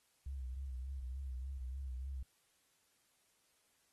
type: tone with vibrato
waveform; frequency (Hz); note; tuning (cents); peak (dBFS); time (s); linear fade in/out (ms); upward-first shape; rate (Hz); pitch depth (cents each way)
sine; 65.41; C2; 0; -40; 0.26-2.23; 5; sine; 3.4; 78
effects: white hiss -75 dBFS RMS until 3.92 s + AAC 32 kbps